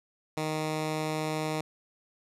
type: tone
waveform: 10% pulse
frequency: 155.56 Hz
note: D#3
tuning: in tune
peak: -21 dBFS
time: 0.37-1.61 s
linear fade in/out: 2 ms
effects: low-pass 11000 Hz 12 dB/octave